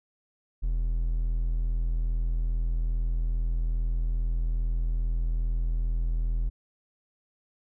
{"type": "tone", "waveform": "triangle", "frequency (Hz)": 41.2, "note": "E1", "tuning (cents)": 0, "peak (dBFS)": -22, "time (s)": [0.62, 6.5], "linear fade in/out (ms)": 20, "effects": []}